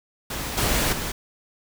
pink noise with level steps, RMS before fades -30 / -22 / -29 dBFS, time 0.3-1.12 s, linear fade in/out 5 ms, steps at 0.57 / 0.92 s, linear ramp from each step 10 ms, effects none

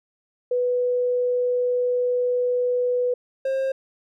sine / triangle tone pair in turn, 493.9 / 533.4 Hz, B4 / C5, 0 / +33 cents, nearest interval minor second, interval 133 cents, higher second, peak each -19 dBFS, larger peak neither, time 0.51-3.14 / 3.45-3.72 s, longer first, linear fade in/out 5 ms, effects none

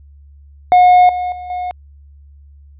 triangle tone with level steps, 723 Hz, F#5, 40 cents flat, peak -3 / -15 / -24 / -17 dBFS, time 0.72-1.71 s, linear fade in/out 0 ms, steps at 1.09 / 1.32 / 1.5 s, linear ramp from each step 2 ms, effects added 71 Hz sine -39 dBFS peak until 2.79 s + resampled to 8000 Hz

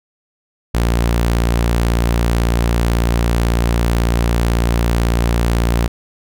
sawtooth tone, 58.1 Hz, A#1, 5 cents flat, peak -9 dBFS, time 0.74-5.88 s, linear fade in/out 10 ms, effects none

